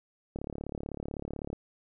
click train, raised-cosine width 2 ms, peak -23 dBFS, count 43, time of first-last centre 0.36-1.53 s, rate 35.9 Hz, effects none

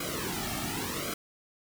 pink noise with flanger, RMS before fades -34 dBFS, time 0-1.14 s, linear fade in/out 5 ms, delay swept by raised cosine 1.1 to 2.04 ms, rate 0.9 Hz, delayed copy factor -1, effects none

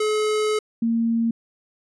square / sine tone pair in turn, 427.6 / 229.8 Hz, A4 / A#3, -49 / -25 cents, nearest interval major seventh, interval 1076 cents, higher first, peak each -20 / -18 dBFS, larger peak second, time 0-0.59 / 0.82-1.31 s, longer first, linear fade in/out 5 ms, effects resampled to 24000 Hz

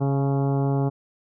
harmonic tone with a mistuned harmonic, 138.1 Hz, C#3, 6 cents flat, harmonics 1 / 2 / 3 / 4 / 5 / 6 / 7 / 8 / 9 / 10, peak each -21 / -27 / -29 / -36 / -34 / -35 / -45 / -42 / -49 / -49 dBFS, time 0-0.9 s, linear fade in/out 20 ms, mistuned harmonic 6, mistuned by +26 cents, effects none

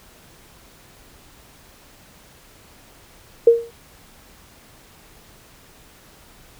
sine tone with exponential decay, 465.6 Hz, A#4, 2 cents flat, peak -4 dBFS, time 3.47-3.71 s, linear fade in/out 5 ms, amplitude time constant 51 ms, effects pink hiss -49 dBFS RMS until 6.59 s

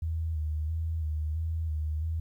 sine tone with vibrato, 79 Hz, D#2, 27 cents sharp, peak -28 dBFS, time 0.02-2.2 s, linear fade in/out 5 ms, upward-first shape square, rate 1.5 Hz, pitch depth 44 cents each way, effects 11-bit

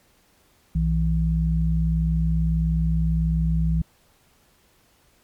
sine tone pair together, 60.83 / 162.4 Hz, B1 / E3, -26 / -26 cents, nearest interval octave + perfect fourth, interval 1700 cents, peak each -21 dBFS, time 0.75-3.82 s, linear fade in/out 5 ms, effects pink hiss -60 dBFS RMS until 5.23 s + MP3 96 kbps

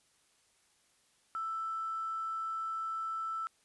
sine tone with quantisation, 1323 Hz, E6, 6 cents sharp, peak -34 dBFS, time 1.35-3.47 s, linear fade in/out 0 ms, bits 10, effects white hiss -70 dBFS RMS until 3.64 s + resampled to 24000 Hz

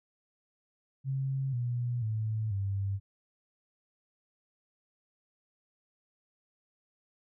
sine tone with pitch steps, 134.6 / 121.31 / 109.33 / 98.53 Hz, C3 / B2 / A2 / G2, +49 / -31 / -11 / +9 cents, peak -29 dBFS, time 1.04-3 s, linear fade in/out 50 ms, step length 490 ms, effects none

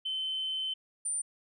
sine tone pair in turn, 3068 / 9149 Hz, G7 / D9, -38 / -46 cents, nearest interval octave + perfect fifth, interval 1892 cents, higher second, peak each -30 / -29 dBFS, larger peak second, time 0.05-0.74 / 1.05-1.22 s, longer first, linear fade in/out 10 ms, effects tanh soft clip ceiling -26 dBFS

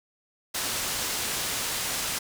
white low-pass noise, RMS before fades -30 dBFS, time 0.54-2.19 s, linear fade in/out 10 ms, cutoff 10000 Hz, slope 12 dB/octave, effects none

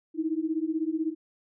sine beating tone pair, 310.6 / 326.6 Hz, D#4 / E4, -3 / -16 cents, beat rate 16 Hz, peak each -29 dBFS, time 0.14-1.15 s, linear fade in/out 50 ms, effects none

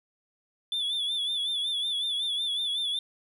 sine tone with vibrato, 3472 Hz, A7, 24 cents flat, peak -24 dBFS, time 0.72-2.99 s, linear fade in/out 2 ms, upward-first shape sine, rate 5.4 Hz, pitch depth 69 cents each way, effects tanh soft clip ceiling -26 dBFS

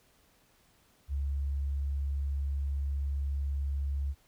sine tone, 69.8 Hz, C#2, 13 cents sharp, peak -29 dBFS, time 1.08-4.15 s, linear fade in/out 50 ms, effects pink hiss -66 dBFS RMS until 4.27 s

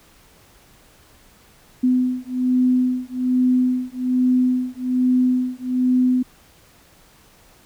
sine beating tone pair, 252.1 / 253.3 Hz, B3 / B3, +36 / +44 cents, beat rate 1.2 Hz, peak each -19 dBFS, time 1.83-6.23 s, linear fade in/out 10 ms, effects pink hiss -52 dBFS RMS until 7.65 s

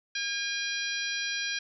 harmonic tone, 810 Hz, G#5, 43 cents flat, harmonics 2 / 3 / 4 / 5 / 6 / 7, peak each -34 / -36 / -37 / -38 / -39 / -39 dBFS, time 0.15-1.59 s, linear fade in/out 5 ms, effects none

